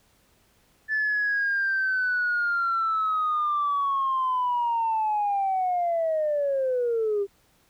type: linear sweep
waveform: sine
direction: down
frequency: 1750 to 392 Hz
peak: -21 dBFS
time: 0.88-7.27 s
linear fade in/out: 50 ms
effects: tanh soft clip ceiling -18 dBFS + pink hiss -63 dBFS RMS until 7.69 s